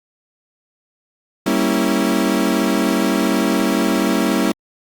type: chord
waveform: 35% pulse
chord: G diminished seventh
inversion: none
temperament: equal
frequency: 196 / 233.1 / 277.2 / 329.6 Hz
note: G3 / Bb3 / Db4 / Fb4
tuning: 0 / 0 / 0 / 0 cents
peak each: -19 dBFS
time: 1.46-4.52 s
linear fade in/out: 5 ms
effects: Opus 48 kbps